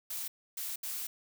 blue noise bursts at uneven times, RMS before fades -38 dBFS, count 3, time 0.1-0.28 / 0.57-0.76 / 0.83-1.07 s, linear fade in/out 5 ms, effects none

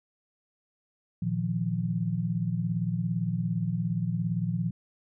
sine chord, Bb suspended fourth, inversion none, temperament equal with one note detuned, 116.54 / 157.19 / 174.61 Hz, Bb2 / Eb3 / F3, 0 / +18 / 0 cents, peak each -31 / -32 / -29 dBFS, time 1.22-4.71 s, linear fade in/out 5 ms, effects none

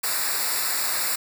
white noise with comb filter, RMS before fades -25 dBFS, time 0.03-1.16 s, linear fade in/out 10 ms, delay 0.32 ms, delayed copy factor -0.9, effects none

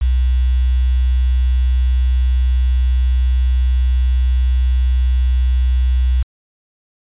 sine tone with quantisation, 62.8 Hz, B1, 30 cents sharp, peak -11 dBFS, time 0.01-6.23 s, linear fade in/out 10 ms, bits 6, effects resampled to 8000 Hz

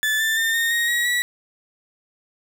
35% pulse tone with pitch steps, 1743 / 1774.5 / 1806.6 / 1839.2 / 1872.4 / 1906.3 / 1940.7 Hz, A6 / A6 / A6 / A#6 / A#6 / A#6 / B6, -17 / +14 / +45 / -24 / +7 / +38 / -31 cents, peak -17 dBFS, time 0.03-1.22 s, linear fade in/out 0 ms, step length 170 ms, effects none

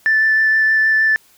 sine tone with vibrato, 1760 Hz, A6, in tune, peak -10 dBFS, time 0.06-1.16 s, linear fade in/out 0 ms, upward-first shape sine, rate 6.4 Hz, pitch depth 9 cents each way, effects tanh soft clip ceiling -7 dBFS + white hiss -52 dBFS RMS until 1.37 s

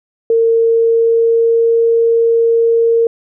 sine tone with pitch glide, 456.9 to 460.6 Hz, A#4 to A#4, -35 to -21 cents, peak -8 dBFS, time 0.3-3.07 s, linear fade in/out 2 ms, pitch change +14 cents, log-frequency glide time 0.5-1.72 s, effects none

